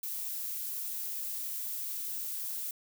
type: noise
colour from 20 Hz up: violet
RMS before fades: -37 dBFS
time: 0.03-2.71 s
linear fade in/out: 2 ms
effects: none